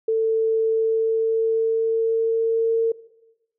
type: tone with pitch glide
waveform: sine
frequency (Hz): 445.8 to 454.4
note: A4 to A#4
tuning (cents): +23 to -44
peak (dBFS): -17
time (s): 0.08-2.92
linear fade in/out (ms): 5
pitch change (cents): +33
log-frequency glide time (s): 0.68-2.8
effects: noise-tail reverb RT60 1.0 s tail -19 dB re dry